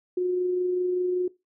sine tone with amplitude modulation, 361.9 Hz, F#4, 38 cents flat, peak -21 dBFS, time 0.17-1.28 s, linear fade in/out 5 ms, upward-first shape sine, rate 25.2 Hz, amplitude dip 25%, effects noise-tail reverb RT60 0.2 s tail -18 dB re dry

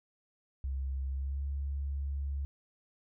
sine tone with pitch glide, 67 to 69.8 Hz, C2 to C#2, +42 to +13 cents, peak -32 dBFS, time 0.64-2.45 s, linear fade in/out 0 ms, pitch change +71 cents, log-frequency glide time 1.11-1.45 s, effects none

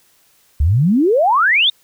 sine exponential sweep, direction up, 66 to 3752 Hz, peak -10 dBFS, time 0.6-1.7 s, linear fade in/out 5 ms, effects white hiss -55 dBFS RMS until 1.83 s

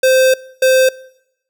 square tone bursts at uneven times, 520 Hz, C5, 11 cents flat, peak -9 dBFS, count 2, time 0.03-0.34 / 0.62-0.89 s, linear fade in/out 5 ms, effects noise-tail reverb RT60 0.8 s tail -22 dB re dry

